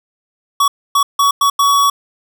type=tone bursts at uneven times; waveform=square; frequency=1127 Hz; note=C#6; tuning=28 cents sharp; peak=-10 dBFS; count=5; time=0.6-0.68 / 0.95-1.03 / 1.19-1.31 / 1.41-1.5 / 1.59-1.9 s; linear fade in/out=5 ms; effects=none